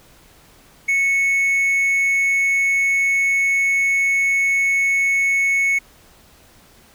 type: tone with amplitude modulation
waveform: triangle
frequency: 2206 Hz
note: C#7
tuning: 9 cents flat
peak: -12 dBFS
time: 0.88-5.79 s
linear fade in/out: 10 ms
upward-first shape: sine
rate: 267 Hz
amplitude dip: 25%
effects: pink hiss -50 dBFS RMS until 6.94 s